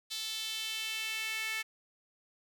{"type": "tone with high-pass filter sweep", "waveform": "sawtooth", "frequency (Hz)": 440, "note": "A4", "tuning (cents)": 0, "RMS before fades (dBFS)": -37, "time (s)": [0.1, 1.63], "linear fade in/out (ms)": 20, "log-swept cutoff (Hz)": [3800, 2100], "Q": 2.9, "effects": []}